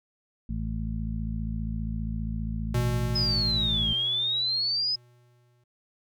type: harmonic tone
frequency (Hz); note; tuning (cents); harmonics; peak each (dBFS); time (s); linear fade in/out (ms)
55; A1; 0; 1 / 2 / 3 / 4; -31 / -35 / -36 / -35; 0.49-3.93; 5
type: tone with exponential decay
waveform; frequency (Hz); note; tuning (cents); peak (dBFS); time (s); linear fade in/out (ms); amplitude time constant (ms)
square; 121.6; B2; -26; -24; 2.74-5.64; 5; 630
type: exponential two-way sweep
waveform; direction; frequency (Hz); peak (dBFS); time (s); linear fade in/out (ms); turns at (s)
sine; down then up; 5140 to 3136 to 5110; -24; 3.15-4.96; 10; 3.93
effects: none